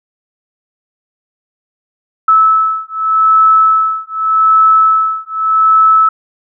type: beating tone pair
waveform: sine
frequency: 1304 / 1304.84 Hz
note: E6 / E6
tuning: -19 / -18 cents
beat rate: 0.84 Hz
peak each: -10 dBFS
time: 2.28-6.09 s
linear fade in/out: 5 ms
effects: none